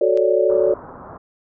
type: chord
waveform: sine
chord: D major seventh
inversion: first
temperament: equal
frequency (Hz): 370 / 440 / 554.4 / 587.3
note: F#4 / A4 / C#5 / D5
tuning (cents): 0 / 0 / 0 / 0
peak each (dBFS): -19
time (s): 0.01-0.74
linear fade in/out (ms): 5
type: click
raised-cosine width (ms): 0.2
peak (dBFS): -20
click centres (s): 0.174
type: low-pass noise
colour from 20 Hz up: white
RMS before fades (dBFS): -38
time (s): 0.49-1.18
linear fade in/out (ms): 10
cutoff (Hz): 1300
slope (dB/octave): 48
effects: none